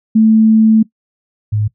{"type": "tone pair in turn", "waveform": "sine", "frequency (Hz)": [220, 105.89], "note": ["A3", "G#2"], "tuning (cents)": [0, 34], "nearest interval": "octave + minor second", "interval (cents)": 1266, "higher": "first", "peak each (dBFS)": [-5, -12], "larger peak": "first", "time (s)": [[0.15, 0.83], [1.52, 1.68]], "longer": "first", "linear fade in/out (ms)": 10, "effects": ["noise-tail reverb RT60 0.1 s tail -19 dB re dry"]}